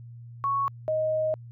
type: tone pair in turn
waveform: sine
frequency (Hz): 1108.7 / 625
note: C#6 / D#5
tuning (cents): 0 / +8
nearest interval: minor seventh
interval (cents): 992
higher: first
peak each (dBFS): -23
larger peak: neither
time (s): 0.44-0.68 / 0.88-1.34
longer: second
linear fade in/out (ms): 0
effects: added 118 Hz sine -41 dBFS peak until 1.51 s